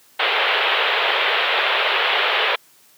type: band-pass noise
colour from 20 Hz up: white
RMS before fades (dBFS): -19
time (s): 0.19-2.56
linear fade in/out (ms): 10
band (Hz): 410 to 3500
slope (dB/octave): 48
effects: white hiss -53 dBFS RMS until 2.97 s + high-pass 100 Hz 12 dB/octave